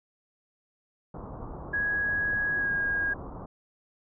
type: low-pass noise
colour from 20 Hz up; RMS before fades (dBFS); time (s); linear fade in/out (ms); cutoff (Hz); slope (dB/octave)
pink; -40; 1.14-3.46; 5; 1200; 48
type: tone with pitch glide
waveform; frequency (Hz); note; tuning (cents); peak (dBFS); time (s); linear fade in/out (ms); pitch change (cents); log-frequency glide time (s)
sine; 1661.2 to 1633.6; G#6 to G#6; 0 to -29; -25; 1.73-3.14; 10; -29; 2.59-2.7
effects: none